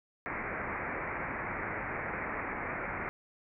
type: low-pass noise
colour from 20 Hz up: white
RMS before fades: -37 dBFS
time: 0.26-3.09 s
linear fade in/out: 0 ms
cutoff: 2300 Hz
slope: 96 dB/octave
effects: none